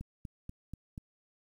click train, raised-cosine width 5 ms, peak -29 dBFS, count 5, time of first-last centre 0.01-0.979 s, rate 4.13 Hz, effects 10-bit

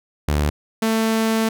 sawtooth tone pair in turn, 74 / 222.7 Hz, D2 / A3, +14 / +21 cents, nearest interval octave + perfect fifth, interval 1907 cents, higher second, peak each -13 dBFS, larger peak neither, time 0.28-0.5 / 0.82-1.49 s, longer second, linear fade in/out 5 ms, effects none

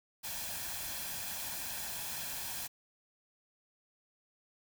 white noise with comb filter, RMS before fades -40 dBFS, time 0.23-2.68 s, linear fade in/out 20 ms, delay 1.2 ms, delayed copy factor +0.55, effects none

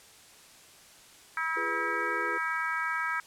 harmonic tone, 322.7 Hz, E4, 37 cents flat, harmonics 3 / 4 / 5 / 6 / 7, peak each -37 / -33 / -32 / -38 / -38 dBFS, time 1.37-3.2 s, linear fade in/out 2 ms
sine chord, F diminished, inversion none, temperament equal with one note detuned, 341.6 / 415.3 / 493.9 Hz, F4 / Ab4 / Cb5, -38 / 0 / 0 cents, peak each -39 dBFS, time 1.56-2.38 s, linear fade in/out 10 ms
effects white hiss -54 dBFS RMS until 3.26 s + low-pass 10000 Hz 12 dB/octave

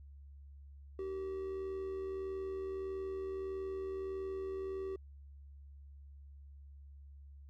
triangle tone with amplitude modulation, 383.6 Hz, G4, 37 cents flat, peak -34 dBFS, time 0.99-4.96 s, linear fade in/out 2 ms, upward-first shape sine, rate 81.6 Hz, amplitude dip 40%, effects added 70 Hz sine -51 dBFS peak until 7.49 s

